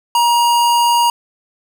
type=tone; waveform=square; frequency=948 Hz; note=A#5; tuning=29 cents sharp; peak=-11 dBFS; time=0.15-1.1 s; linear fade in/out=2 ms; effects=none